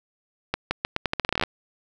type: accelerating click train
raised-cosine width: 0.3 ms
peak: -7 dBFS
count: 16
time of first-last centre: 0.54-1.436 s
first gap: 170 ms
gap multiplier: 0.82
effects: none